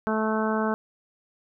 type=harmonic tone; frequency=218.1 Hz; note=A3; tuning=15 cents flat; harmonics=1 / 2 / 3 / 4 / 5 / 6 / 7; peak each=-26 / -29 / -31 / -32 / -33 / -34 / -34 dBFS; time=0.07-0.74 s; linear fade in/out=0 ms; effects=none